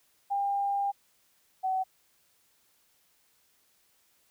sine tone pair in turn, 800 / 755.1 Hz, G5 / F#5, +35 / +35 cents, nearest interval minor second, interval 100 cents, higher first, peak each -26 dBFS, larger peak neither, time 0.3-0.92 / 1.63-1.84 s, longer first, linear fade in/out 20 ms, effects white hiss -68 dBFS RMS until 4.3 s

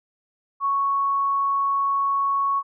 sine tone, 1108.7 Hz, C#6, in tune, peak -19 dBFS, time 0.6-2.63 s, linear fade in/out 50 ms, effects none

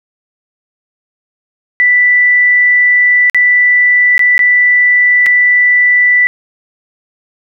sine tone with dropouts, 1975.5 Hz, B6, in tune, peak -5 dBFS, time 1.8-6.27 s, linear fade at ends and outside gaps 0 ms, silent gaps 3.298-3.346 / 4.179-4.193 / 4.379-4.392 / 5.261-5.265 s, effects none

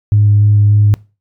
sine tone with vibrato, 103.83 Hz, G#2, in tune, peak -5 dBFS, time 0.12-0.94 s, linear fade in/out 0 ms, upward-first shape square, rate 3.4 Hz, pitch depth 8 cents each way, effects noise-tail reverb RT60 0.3 s tail -23 dB re dry + tanh soft clip ceiling -1 dBFS

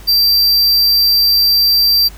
square tone, 4699 Hz, D8, in tune, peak -9 dBFS, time 0.07-2.09 s, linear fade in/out 20 ms, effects added 50 Hz sine -32 dBFS peak until 2.17 s + pink hiss -40 dBFS RMS until 2.17 s

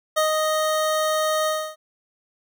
25% pulse tone with ADSR envelope, 622.3 Hz, D#5, in tune, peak -13 dBFS, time 0.16-1.76 s, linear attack 17 ms, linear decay 120 ms, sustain -3 dB, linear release 290 ms, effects none

